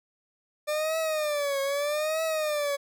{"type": "tone with vibrato", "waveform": "40% pulse", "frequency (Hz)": 595, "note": "D5", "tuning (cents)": 22, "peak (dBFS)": -25, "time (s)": [0.67, 2.77], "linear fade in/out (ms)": 20, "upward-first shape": "triangle", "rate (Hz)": 0.8, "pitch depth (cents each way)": 150, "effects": []}